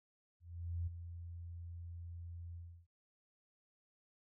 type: tone with ADSR envelope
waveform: sine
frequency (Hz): 85.5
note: F2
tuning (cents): -36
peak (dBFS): -35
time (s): 0.4-2.87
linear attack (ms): 470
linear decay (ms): 13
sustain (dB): -10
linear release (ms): 320
effects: none